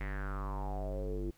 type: tone with low-pass filter sweep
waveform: square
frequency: 49 Hz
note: G1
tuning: in tune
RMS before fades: -37 dBFS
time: 0-1.31 s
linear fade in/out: 10 ms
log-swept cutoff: 2100 to 340 Hz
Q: 6.4
effects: pink hiss -67 dBFS RMS until 1.37 s